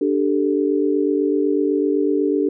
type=chord; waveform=sine; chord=D suspended fourth; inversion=none; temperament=equal; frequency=293.7 / 392 / 440 Hz; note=D4 / G4 / A4; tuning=0 / 0 / 0 cents; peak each=-19 / -20 / -22 dBFS; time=0.01-2.49 s; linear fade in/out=5 ms; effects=none